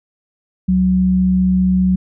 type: tone pair together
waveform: sine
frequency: 70.02 / 185 Hz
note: C#2 / F#3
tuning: +18 / 0 cents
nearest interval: octave + perfect fourth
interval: 1682 cents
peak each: -22 / -11 dBFS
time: 0.68-1.96 s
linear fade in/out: 10 ms
effects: none